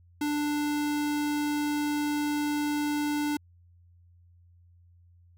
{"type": "tone", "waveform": "square", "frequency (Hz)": 295, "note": "D4", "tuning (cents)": 8, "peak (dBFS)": -27, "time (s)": [0.21, 3.37], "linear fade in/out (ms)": 5, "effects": ["added 87 Hz sine -55 dBFS peak until 5.37 s"]}